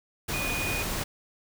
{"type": "tone in noise", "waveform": "sine", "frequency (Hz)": 2468, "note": "D#7", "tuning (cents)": -15, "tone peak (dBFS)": -31, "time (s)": [0.33, 0.83], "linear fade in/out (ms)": 10, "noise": "pink", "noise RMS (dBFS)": -31, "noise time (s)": [0.28, 1.04], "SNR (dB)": -3, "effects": []}